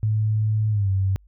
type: tone with pitch glide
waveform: sine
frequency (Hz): 107.9 to 96.13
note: A2 to G2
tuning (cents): -33 to -33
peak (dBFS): -18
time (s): 0.03-1.16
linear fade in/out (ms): 0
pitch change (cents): -200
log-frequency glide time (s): 0.7-0.9
effects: added 50 Hz sine -50 dBFS peak until 1.27 s